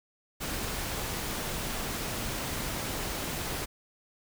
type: noise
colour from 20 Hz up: pink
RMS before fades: -34 dBFS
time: 0.4-3.66 s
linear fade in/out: 20 ms
effects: none